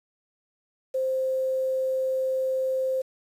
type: tone with quantisation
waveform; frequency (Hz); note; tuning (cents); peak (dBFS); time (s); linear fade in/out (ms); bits
sine; 523.3; C5; 0; -23; 0.94-3.02; 10; 8
effects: resampled to 32000 Hz